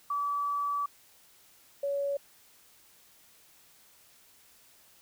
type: tone pair in turn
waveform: sine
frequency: 1150 / 562.5 Hz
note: D6 / C#5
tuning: -37 / +25 cents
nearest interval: octave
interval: 1238 cents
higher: first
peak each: -28 dBFS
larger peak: neither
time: 0.1-0.86 / 1.83-2.17 s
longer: first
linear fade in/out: 5 ms
effects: white hiss -60 dBFS RMS until 5.01 s